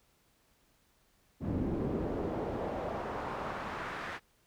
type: noise with band-pass filter sweep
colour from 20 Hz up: brown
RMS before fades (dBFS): -36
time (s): 1.4-4.2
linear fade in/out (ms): 50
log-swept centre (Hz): 250 to 1800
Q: 1.3
effects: pink hiss -70 dBFS RMS until 4.46 s